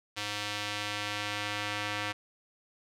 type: tone with band-pass filter sweep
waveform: square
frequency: 103.83 Hz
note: G#2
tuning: in tune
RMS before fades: -35 dBFS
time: 0.16-2.13 s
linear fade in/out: 20 ms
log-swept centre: 3500 to 2300 Hz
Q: 0.99
effects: none